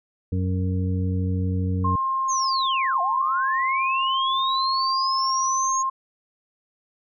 harmonic tone, 92.5 Hz, F#2, in tune, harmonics 1 / 2 / 3 / 5, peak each -22 / -28 / -32 / -36 dBFS, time 0.32-1.96 s, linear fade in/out 5 ms
sine tone, 1062 Hz, C6, 25 cents sharp, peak -21 dBFS, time 1.84-5.9 s, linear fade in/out 10 ms
sine linear two-way sweep, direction down then up, 6645 to 671 to 6645 Hz, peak -25 dBFS, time 2.28-5.83 s, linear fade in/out 20 ms, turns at 3.01 s
effects none

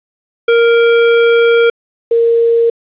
square / sine tone pair in turn, 466.2 / 463.7 Hz, A#4 / A#4, 0 / -9 cents, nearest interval unison, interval 9 cents, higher first, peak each -7 dBFS, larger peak neither, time 0.48-1.7 / 2.11-2.7 s, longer first, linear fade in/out 5 ms, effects resampled to 8000 Hz + 7-bit

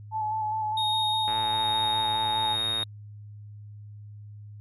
sine tone with vibrato, 865 Hz, A5, 30 cents flat, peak -26 dBFS, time 0.11-2.57 s, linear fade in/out 50 ms, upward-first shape square, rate 4.9 Hz, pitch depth 20 cents each way
triangle tone with tremolo, 3721 Hz, A#7, 4 cents flat, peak -24 dBFS, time 0.77-2.84 s, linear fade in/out 5 ms, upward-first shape sine, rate 1.2 Hz, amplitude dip 25%
click train, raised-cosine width 0.5 ms, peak -22 dBFS, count 173, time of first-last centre 1.28-2.83 s, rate 111 Hz
effects added 104 Hz sine -41 dBFS peak until 4.6 s + resampled to 32000 Hz

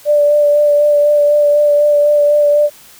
sine tone with vibrato, 587.3 Hz, D5, in tune, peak -7 dBFS, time 0.05-2.7 s, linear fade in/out 50 ms, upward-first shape sine, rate 4 Hz, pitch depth 16 cents each way, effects white hiss -41 dBFS RMS until 2.99 s

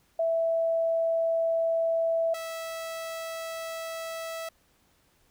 sine / sawtooth tone pair in turn, 659.3 / 654.7 Hz, E5 / E5, 0 / -12 cents, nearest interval unison, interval 12 cents, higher first, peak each -23 / -30 dBFS, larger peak first, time 0.19-2.34 / 2.34-4.49 s, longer neither, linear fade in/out 5 ms, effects pink hiss -66 dBFS RMS until 5.3 s

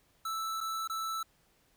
square tone with dropouts, 1318.5 Hz, E6, in tune, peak -34 dBFS, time 0.25-1.23 s, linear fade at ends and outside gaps 5 ms, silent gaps 0.606-0.61 / 0.876-0.897 s, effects pink hiss -69 dBFS RMS until 1.76 s

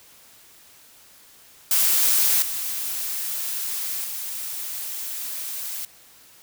blue noise with level steps, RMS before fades -19 / -28 / -31 dBFS, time 1.71-5.85 s, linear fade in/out 2 ms, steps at 2.42 / 4.04 s, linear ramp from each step 2 ms, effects white hiss -51 dBFS RMS until 6.42 s

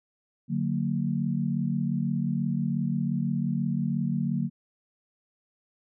sine chord, D augmented, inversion none, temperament just, 146.83 / 183.54 / 229.4 Hz, D3 / F#3 / A#3, 0 / -14 / -28 cents, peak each -29 dBFS, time 0.48-4.5 s, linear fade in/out 50 ms, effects none

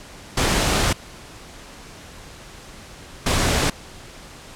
pink noise bursts at uneven times, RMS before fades -19 dBFS, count 2, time 0.37-0.93 / 3.26-3.7 s, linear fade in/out 5 ms, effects pink hiss -41 dBFS RMS until 4.55 s + low-pass 9000 Hz 12 dB/octave

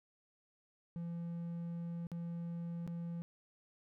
triangle tone with dropouts, 170 Hz, F3, 46 cents flat, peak -37 dBFS, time 0.96-3.22 s, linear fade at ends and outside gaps 0 ms, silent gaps 2.069-2.117 / 2.866-2.876 s, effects none

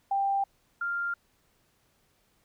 sine tone pair in turn, 790 / 1395.5 Hz, G5 / F6, +13 / -2 cents, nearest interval minor seventh, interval 985 cents, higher second, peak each -24 / -28 dBFS, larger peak first, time 0.11-0.44 / 0.81-1.14 s, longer neither, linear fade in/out 5 ms, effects pink hiss -69 dBFS RMS until 2.44 s

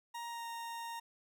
40% pulse tone with pitch glide, 938 to 927.8 Hz, A#5 to A#5, +11 to -8 cents, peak -40 dBFS, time 0.14-1 s, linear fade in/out 10 ms, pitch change -19 cents, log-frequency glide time 0.28-0.46 s, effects none

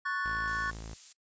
triangle chord, F# minor, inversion second, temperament equal, 1108.7 / 1480 / 1760 Hz, C#6 / F#6 / A6, 0 / 0 / 0 cents, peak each -33 dBFS, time 0.05-0.71 s, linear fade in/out 10 ms
sawtooth tone, 55 Hz, A1, in tune, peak -37 dBFS, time 0.25-0.94 s, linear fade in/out 5 ms
violet noise, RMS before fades -42 dBFS, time 0.47-1.13 s, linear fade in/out 10 ms
effects noise-tail reverb RT60 0.1 s tail -22 dB re dry + resampled to 16000 Hz

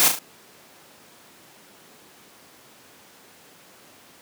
white noise with echo, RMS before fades -17 dBFS, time 0-0.08 s, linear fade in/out 0 ms, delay 36 ms, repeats 3, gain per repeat -6 dB, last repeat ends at 0.188 s, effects pink hiss -50 dBFS RMS until 4.21 s + high-pass 200 Hz 12 dB/octave

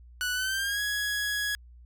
sawtooth tone with pitch glide, 1480 to 1670.9 Hz, F#6 to G#6, 0 to +10 cents, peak -24 dBFS, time 0.21-1.55 s, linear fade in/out 0 ms, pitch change +210 cents, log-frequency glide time 0.33-0.81 s, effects added 60 Hz sine -48 dBFS peak until 1.85 s

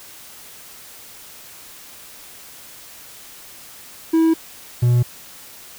triangle tone pair in turn, 324.7 / 121.63 Hz, E4 / B2, -26 / -26 cents, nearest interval octave + perfect fourth, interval 1700 cents, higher first, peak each -10 dBFS, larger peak neither, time 4.13-4.34 / 4.82-5.03 s, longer neither, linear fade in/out 10 ms, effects white hiss -41 dBFS RMS until 5.78 s

